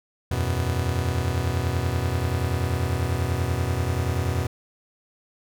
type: chord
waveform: 45% pulse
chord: E suspended second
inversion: none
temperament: just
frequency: 82.41 / 92.71 / 123.61 Hz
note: E2 / F#2 / B2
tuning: 0 / +4 / +2 cents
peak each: -27 dBFS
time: 0.31-4.47 s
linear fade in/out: 5 ms
effects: none